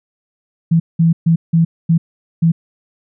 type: tone bursts at uneven times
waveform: sine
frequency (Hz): 165.4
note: E3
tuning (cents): +6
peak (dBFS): -8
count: 6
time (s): 0.71-0.8 / 0.99-1.13 / 1.26-1.36 / 1.53-1.65 / 1.89-1.98 / 2.42-2.52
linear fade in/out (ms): 10
effects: none